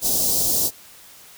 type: band-stop noise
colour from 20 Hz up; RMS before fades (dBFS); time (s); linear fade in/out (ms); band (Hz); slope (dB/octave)
white; -20; 0.01-0.71; 50; 700 to 4500; 24
effects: white hiss -46 dBFS RMS until 1.37 s